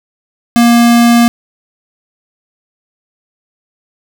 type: tone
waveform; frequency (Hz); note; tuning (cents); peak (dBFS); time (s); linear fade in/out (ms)
square; 236.1; A#3; +22; -5; 0.56-1.28; 0
effects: none